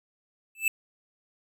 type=tone with exponential growth; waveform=square; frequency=2636 Hz; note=E7; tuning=1 cent flat; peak=-18 dBFS; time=0.55-0.68 s; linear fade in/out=2 ms; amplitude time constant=28 ms; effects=none